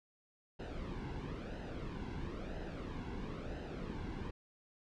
brown noise with flanger, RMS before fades -43 dBFS, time 0.59-4.31 s, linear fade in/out 10 ms, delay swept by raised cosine 0.87 to 1.66 ms, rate 1 Hz, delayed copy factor -0.6, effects low-pass 4000 Hz 12 dB/octave

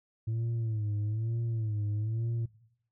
sine tone with vibrato, 110 Hz, A2, in tune, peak -26 dBFS, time 0.27-2.46 s, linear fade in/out 10 ms, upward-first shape sine, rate 1.1 Hz, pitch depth 100 cents each way, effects noise-tail reverb RT60 0.7 s tail -20 dB re dry + tanh soft clip ceiling -28 dBFS

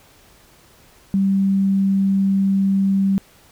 sine tone, 194.8 Hz, G3, 11 cents flat, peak -14 dBFS, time 1.14-3.18 s, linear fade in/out 0 ms, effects pink hiss -51 dBFS RMS until 3.51 s

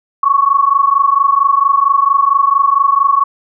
sine tone pair together, 1100 / 1124.4 Hz, C#6 / C#6, -14 / +24 cents, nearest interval unison, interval 38 cents, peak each -11 dBFS, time 0.23-3.24 s, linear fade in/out 5 ms, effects none

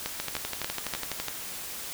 two click trains, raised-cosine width 0.2 ms, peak -12 / -13 dBFS, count 4 / 14, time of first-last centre 0.06-0.937 / 0.2-1.283 s, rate 3.42 / 12 Hz, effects white hiss -38 dBFS RMS until 1.93 s

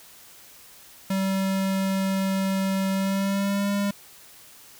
square tone with pitch glide, 192.6 to 201.2 Hz, G3 to G3, -30 to +45 cents, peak -23 dBFS, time 1.1-3.91 s, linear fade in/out 5 ms, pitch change +75 cents, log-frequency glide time 2.94-3.71 s, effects white hiss -49 dBFS RMS until 4.79 s

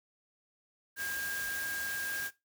sine tone in noise, 1614 Hz, G#6, 50 cents flat, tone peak -35 dBFS, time 0.96-2.31 s, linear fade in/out 50 ms, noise white, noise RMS -41 dBFS, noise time 0.96-2.31 s, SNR +3 dB, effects noise-tail reverb RT60 0.2 s tail -17 dB re dry

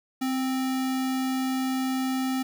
sine tone with sample-and-hold, 260.5 Hz, C4, 7 cents flat, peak -24 dBFS, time 0.21-2.43 s, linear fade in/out 10 ms, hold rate 1050 Hz, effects none

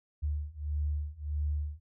sine beating tone pair, 73.42 / 75.02 Hz, D2 / D2, 0 / +37 cents, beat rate 1.6 Hz, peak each -34 / -33 dBFS, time 0.22-1.8 s, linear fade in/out 20 ms, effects none

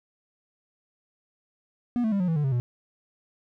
triangle tone with pitch steps, 242.1 / 219.5 / 198.93 / 180.33 / 163.46 / 148.17 / 134.31 / 121.75 Hz, B3 / A3 / G3 / F#3 / E3 / D3 / C3 / B2, -34 / -4 / +26 / -44 / -14 / +16 / +46 / -24 cents, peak -20 dBFS, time 1.96-2.6 s, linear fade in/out 0 ms, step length 80 ms, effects none

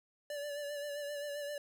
square tone with vibrato, 580 Hz, D5, 22 cents flat, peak -39 dBFS, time 0.3-1.58 s, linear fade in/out 2 ms, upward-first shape sine, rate 7.6 Hz, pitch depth 34 cents each way, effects none

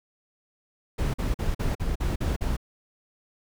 brown noise bursts, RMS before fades -26 dBFS, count 8, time 0.98-2.568 s, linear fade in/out 10 ms, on 160 ms, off 44 ms, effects none

